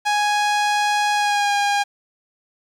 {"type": "tone with pitch glide", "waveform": "sawtooth", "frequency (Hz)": [830.6, 812.6], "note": ["G#5", "G#5"], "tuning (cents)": [0, -38], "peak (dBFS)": -13, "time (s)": [0.05, 1.84], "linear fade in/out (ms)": 20, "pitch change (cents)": -38, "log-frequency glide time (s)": [1.14, 1.53], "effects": ["low-pass 7000 Hz 12 dB/octave", "8-bit"]}